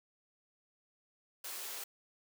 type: high-pass noise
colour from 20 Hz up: white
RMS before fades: -43 dBFS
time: 1.44-1.84 s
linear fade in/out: 5 ms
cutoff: 310 Hz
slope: 48 dB/octave
effects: none